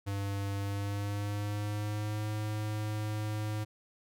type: tone with pitch glide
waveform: square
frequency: 99.6 to 106.75 Hz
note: G2 to G#2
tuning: +28 to +48 cents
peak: -33 dBFS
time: 0.06-3.65 s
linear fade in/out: 20 ms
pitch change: +120 cents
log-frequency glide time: 0.58-2.28 s
effects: none